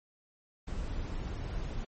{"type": "noise", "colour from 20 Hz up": "brown", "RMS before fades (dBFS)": -36, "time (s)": [0.67, 1.85], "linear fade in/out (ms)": 10, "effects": ["MP3 32 kbps"]}